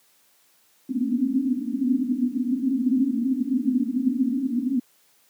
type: band-pass noise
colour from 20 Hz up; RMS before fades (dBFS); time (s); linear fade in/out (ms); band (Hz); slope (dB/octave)
pink; -23; 0.89-4.8; 5; 240 to 270; 96
effects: white hiss -61 dBFS RMS until 5.29 s + high-pass 150 Hz 12 dB/octave